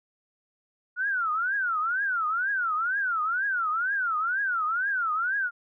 sine tone with vibrato, 1424 Hz, F6, 33 cents sharp, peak -24 dBFS, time 0.96-5.51 s, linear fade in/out 50 ms, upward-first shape triangle, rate 2.1 Hz, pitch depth 280 cents each way, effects none

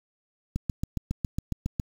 click train, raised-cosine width 5 ms, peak -15 dBFS, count 10, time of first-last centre 0.56-1.798 s, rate 7.27 Hz, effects 7-bit

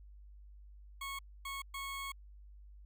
20% pulse tone bursts at uneven times, 1099 Hz, C#6, 15 cents flat, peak -35 dBFS, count 3, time 1.01-1.19 / 1.45-1.62 / 1.74-2.12 s, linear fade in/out 5 ms, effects added 50 Hz sine -52 dBFS peak until 2.85 s

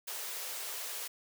white high-pass noise, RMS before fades -40 dBFS, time 0.07-1.08 s, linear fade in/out 10 ms, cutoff 390 Hz, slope 48 dB/octave, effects none

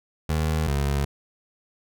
25% pulse tone pair in turn, 78.2 / 70.38 Hz, D#2 / C#2, +9 / +27 cents, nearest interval major second, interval 182 cents, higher first, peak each -18 dBFS, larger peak neither, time 0.29-0.67 / 0.67-1.05 s, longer neither, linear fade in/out 5 ms, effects none

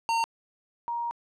square / sine tone pair in turn, 916 / 941.8 Hz, A#5 / A#5, -31 / +18 cents, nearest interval unison, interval 49 cents, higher second, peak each -24 / -28 dBFS, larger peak first, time 0.09-0.24 / 0.88-1.11 s, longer second, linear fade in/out 0 ms, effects low-pass 7000 Hz 12 dB/octave

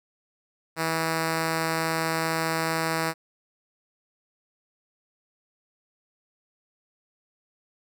5% pulse tone, 162.3 Hz, E3, 27 cents flat, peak -13 dBFS, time 0.76-3.14 s, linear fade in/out 50 ms, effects none

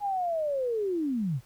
sine linear sweep, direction down, 833 to 112.3 Hz, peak -26 dBFS, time 0-1.41 s, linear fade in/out 50 ms, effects pink hiss -60 dBFS RMS until 1.45 s

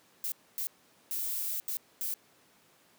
violet noise bursts at uneven times, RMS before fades -34 dBFS, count 5, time 0.24-0.32 / 0.58-0.67 / 1.11-1.6 / 1.68-1.77 / 2.01-2.14 s, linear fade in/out 0 ms, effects pink hiss -63 dBFS RMS until 2.98 s + high-pass 200 Hz 12 dB/octave

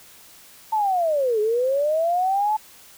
sine linear two-way sweep, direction down then up, 896 to 415.3 to 872 Hz, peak -18 dBFS, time 0.72-2.57 s, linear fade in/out 10 ms, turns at 1.4 s, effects white hiss -48 dBFS RMS until 2.97 s

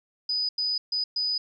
sine tone bursts at uneven times, 4978 Hz, D#8, in tune, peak -24 dBFS, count 4, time 0.29-0.49 / 0.58-0.78 / 0.92-1.04 / 1.16-1.38 s, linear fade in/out 5 ms, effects none

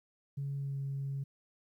sine tone with pitch glide, 139.7 to 137.86 Hz, C#3 to C#3, +14 to -9 cents, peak -33 dBFS, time 0.37-1.24 s, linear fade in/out 10 ms, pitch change -23 cents, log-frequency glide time 0.56-0.77 s, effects tanh soft clip ceiling -30 dBFS + 12-bit

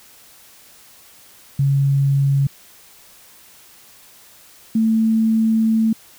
sine tone pair in turn, 138.59 / 222.5 Hz, C#3 / A3, 0 / +20 cents, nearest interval minor sixth, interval 820 cents, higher second, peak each -13 dBFS, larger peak neither, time 1.59-2.47 / 4.75-5.93 s, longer second, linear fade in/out 5 ms, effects white hiss -47 dBFS RMS until 6.18 s

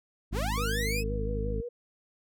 harmonic tone, 51.91 Hz, G#1, in tune, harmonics 1 / 2 / 3 / 4 / 5 / 6, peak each -31 / -36 / -41 / -39 / -43 / -49 dBFS, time 0.31-1.62 s, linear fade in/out 20 ms
sawtooth linear sweep, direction up, 295.8 to 2637 Hz, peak -28 dBFS, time 0.32-1.04 s, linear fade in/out 50 ms
sine tone with vibrato, 466.2 Hz, A#4, in tune, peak -34 dBFS, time 0.57-1.69 s, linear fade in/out 10 ms, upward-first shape sine, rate 5.7 Hz, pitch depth 65 cents each way
effects none

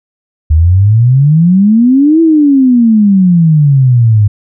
sine exponential two-way sweep, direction up then down, 74.7 to 332.8 to 101.3 Hz, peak -3 dBFS, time 0.5-4.28 s, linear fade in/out 10 ms, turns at 2.21 s, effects none

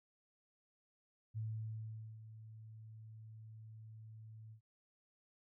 sine tone with ADSR envelope, 110 Hz, A2, in tune, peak -38 dBFS, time 1.34-4.61 s, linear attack 33 ms, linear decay 810 ms, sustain -13 dB, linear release 92 ms, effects none

